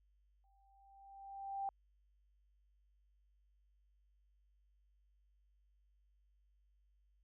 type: tone with exponential growth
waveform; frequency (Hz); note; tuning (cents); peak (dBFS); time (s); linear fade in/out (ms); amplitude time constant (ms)
sine; 787; G5; +7; -36; 0.44-1.69; 1; 270
effects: added 50 Hz sine -70 dBFS peak until 7.23 s